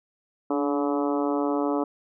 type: harmonic tone with a mistuned harmonic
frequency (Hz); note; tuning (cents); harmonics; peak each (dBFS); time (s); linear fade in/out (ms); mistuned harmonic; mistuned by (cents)
142.8; D3; -48; 2 / 3 / 4 / 5 / 6 / 7 / 8 / 9; -25 / -29 / -31 / -33 / -35 / -36 / -37 / -38; 0.5-1.84; 5; 2; +32
effects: none